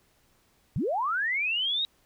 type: linear sweep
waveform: sine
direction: up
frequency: 97 to 3837 Hz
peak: -25 dBFS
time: 0.76-1.85 s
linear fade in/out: 0 ms
effects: pink hiss -66 dBFS RMS until 2.05 s